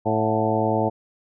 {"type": "harmonic tone with a mistuned harmonic", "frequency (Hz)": 110, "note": "A2", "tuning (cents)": 0, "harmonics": [1, 2, 3, 4, 5, 6, 7, 8], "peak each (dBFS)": [-27, -27, -27, -27, -27, -27, -27, -27], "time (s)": [0.05, 0.9], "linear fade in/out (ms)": 20, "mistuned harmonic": 7, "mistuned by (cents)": -70, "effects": []}